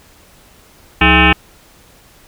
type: tone with frequency modulation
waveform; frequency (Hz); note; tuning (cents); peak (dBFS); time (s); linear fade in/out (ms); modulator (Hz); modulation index
sine; 1300; E6; -24; -6; 1.01-1.33; 5; 246; 6.4
effects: pink hiss -46 dBFS RMS until 2.27 s